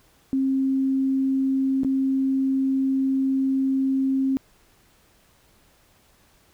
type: tone with dropouts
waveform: sine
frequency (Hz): 267.3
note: C4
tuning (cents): +37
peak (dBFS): -19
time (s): 0.33-4.37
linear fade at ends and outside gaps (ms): 0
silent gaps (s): 1.834-1.847
effects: pink hiss -59 dBFS RMS until 6.53 s

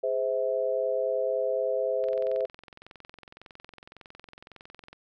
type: chord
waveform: sine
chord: Ab augmented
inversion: none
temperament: just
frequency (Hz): 415.3 / 519.1 / 648.9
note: Ab4 / C5 / E5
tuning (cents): 0 / -14 / -27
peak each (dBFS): -32 / -27 / -30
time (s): 0.03-2.46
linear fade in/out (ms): 10
type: click train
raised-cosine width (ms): 0.3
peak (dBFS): -30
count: 64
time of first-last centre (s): 2.04-4.93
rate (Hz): 21.8
effects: none

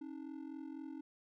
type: ring-modulated tone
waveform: triangle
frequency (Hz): 293.7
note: D4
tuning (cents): 0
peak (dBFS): -39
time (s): 0.01-1.01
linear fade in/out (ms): 0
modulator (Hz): 22
effects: none

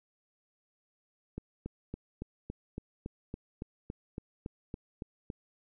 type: click train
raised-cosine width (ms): 3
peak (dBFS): -25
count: 15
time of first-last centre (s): 1.38-5.302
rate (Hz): 3.57
effects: none

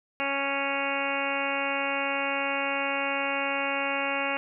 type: harmonic tone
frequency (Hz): 277.2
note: C#4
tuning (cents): 0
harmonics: 1 / 2 / 3 / 4 / 5 / 6 / 7 / 8 / 9 / 10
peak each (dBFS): -37 / -33 / -34 / -36 / -36 / -38 / -39 / -34 / -35 / -34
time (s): 0.2-4.37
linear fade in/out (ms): 0
effects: none

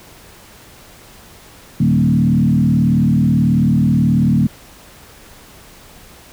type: tone with frequency modulation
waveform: sine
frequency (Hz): 185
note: F#3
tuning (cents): 0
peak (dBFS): -10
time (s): 1.8-4.47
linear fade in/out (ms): 5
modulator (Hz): 38.4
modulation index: 1.7
effects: pink hiss -42 dBFS RMS until 6.32 s

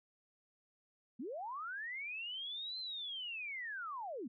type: linear two-way sweep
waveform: sine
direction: up then down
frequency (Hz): 203.1 to 4139 to 203.1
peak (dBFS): -40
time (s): 1.19-4.28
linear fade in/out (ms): 10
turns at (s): 2.79
effects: MP3 64 kbps

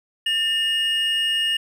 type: tone pair together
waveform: triangle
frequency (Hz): 1797 / 2858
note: A6 / F7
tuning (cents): +36 / +39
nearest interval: minor sixth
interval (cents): 803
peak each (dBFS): -26 / -18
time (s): 0.26-1.57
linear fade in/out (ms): 5
effects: none

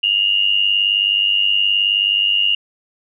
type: tone pair together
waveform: sine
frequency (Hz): 2794 / 2893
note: F7 / F#7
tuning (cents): 0 / -40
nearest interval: minor second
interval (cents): 60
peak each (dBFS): -16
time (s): 0.03-2.55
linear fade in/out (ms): 5
effects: none

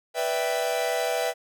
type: chord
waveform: 45% pulse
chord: E minor seventh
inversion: second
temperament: equal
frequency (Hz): 493.9 / 587.3 / 659.3 / 784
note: B4 / D5 / E5 / G5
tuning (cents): 0 / 0 / 0 / 0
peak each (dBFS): -29 / -33 / -28 / -31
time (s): 0.14-1.34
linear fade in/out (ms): 50
effects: none

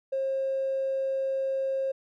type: tone with tanh clipping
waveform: triangle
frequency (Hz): 536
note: C5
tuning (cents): +42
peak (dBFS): -25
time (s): 0.12-1.92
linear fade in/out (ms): 10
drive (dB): 1
effects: none

